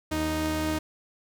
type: tone pair together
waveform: sawtooth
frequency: 78.8 / 310.9 Hz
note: D#2 / D#4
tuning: +23 / -1 cents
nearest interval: 2 octaves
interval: 2376 cents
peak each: -28 / -23 dBFS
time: 0.11-0.79 s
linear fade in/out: 10 ms
effects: none